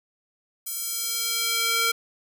square tone with high-pass filter sweep, 459.2 Hz, A#4, 26 cents flat, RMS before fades -26 dBFS, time 0.66-1.92 s, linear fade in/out 10 ms, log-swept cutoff 9500 to 1500 Hz, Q 0.79, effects none

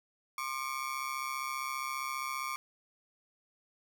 30% pulse ring-modulated tone, 1132 Hz, C#6, 36 cents sharp, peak -29 dBFS, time 0.38-2.56 s, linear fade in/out 0 ms, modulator 67.5 Hz, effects none

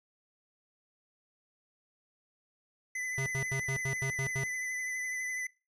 square tone with vibrato, 2012 Hz, B6, 32 cents sharp, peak -34 dBFS, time 2.95-5.47 s, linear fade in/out 5 ms, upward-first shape triangle, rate 12 Hz, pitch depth 29 cents each way
square tone bursts, 134.5 Hz, C3, 48 cents sharp, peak -33 dBFS, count 8, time 3.18-4.437 s, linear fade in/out 0 ms, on 81 ms, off 87 ms
effects noise-tail reverb RT60 0.3 s tail -23 dB re dry + low-pass 10000 Hz 12 dB/octave

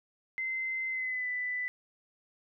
sine tone with pitch glide, 2067 to 1990.8 Hz, C7 to B6, -22 to +13 cents, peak -31 dBFS, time 0.38-1.68 s, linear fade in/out 0 ms, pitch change -65 cents, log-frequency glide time 0.89-1.28 s, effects none

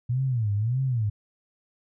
sine tone with vibrato, 116.54 Hz, A#2, in tune, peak -22 dBFS, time 0.09-1.1 s, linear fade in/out 10 ms, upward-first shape sine, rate 1.7 Hz, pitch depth 240 cents each way, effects none

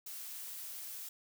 blue noise, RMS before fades -45 dBFS, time 0.06-1.09 s, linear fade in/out 5 ms, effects none

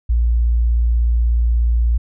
sine tone, 58.27 Hz, A#1, in tune, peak -12 dBFS, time 0.09-1.98 s, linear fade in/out 10 ms, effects none

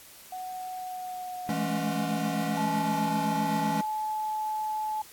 sine tone with pitch glide, 740 to 726.9 Hz, F#5 to F#5, 0 to -31 cents, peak -34 dBFS, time 0.32-2.58 s, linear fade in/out 5 ms, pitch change -31 cents, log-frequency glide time 0.73-1.5 s
square chord, A major seventh, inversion second, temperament equal with one note detuned, 164.81 / 207.7 / 215.5 / 277.2 Hz, E3 / G#3 / A3 / C#4, 0 / 0 / -36 / 0 cents, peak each -34 dBFS, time 1.49-3.81 s, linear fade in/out 2 ms
sine tone, 861 Hz, A5, 38 cents flat, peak -28 dBFS, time 2.57-5.02 s, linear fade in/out 5 ms
effects white hiss -50 dBFS RMS until 5.12 s + AAC 64 kbps

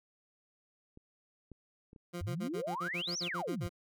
clicks, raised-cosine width 3 ms, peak -40 / -36 / -41 / -41 dBFS, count 4, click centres 0.974 / 1.517 / 1.931 / 1.962 s
20% pulse tone bursts, 174.61 Hz, F3, in tune, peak -33 dBFS, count 12, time 2.13-3.694 s, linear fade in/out 20 ms, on 90 ms, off 44 ms
sine exponential two-way sweep, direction up then down, 82.41 to 6180 to 82.41 Hz, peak -35 dBFS, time 2.21-3.67 s, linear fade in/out 0 ms, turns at 3.18 s
effects none

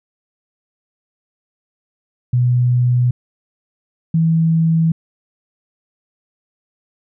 sine tone pair in turn, 123.47 / 163.08 Hz, B2 / E3, 0 / -18 cents, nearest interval perfect fourth, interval 482 cents, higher second, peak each -11 dBFS, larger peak neither, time 2.33-3.11 / 4.14-4.92 s, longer neither, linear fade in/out 5 ms, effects none

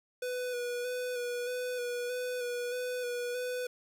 square tone with vibrato, 492.5 Hz, B4, 5 cents flat, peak -34 dBFS, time 0.22-3.67 s, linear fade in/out 5 ms, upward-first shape square, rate 1.6 Hz, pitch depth 21 cents each way, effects 10-bit

